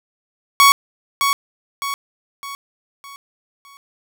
sawtooth tone with echo, 1116 Hz, C#6, 11 cents sharp, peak -4 dBFS, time 0.6-0.72 s, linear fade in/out 0 ms, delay 610 ms, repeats 5, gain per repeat -7 dB, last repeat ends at 3.77 s, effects none

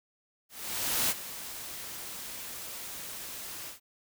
white noise with ADSR envelope, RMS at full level -27 dBFS, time 0.49-3.8 s, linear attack 610 ms, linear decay 34 ms, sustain -14 dB, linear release 130 ms, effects none

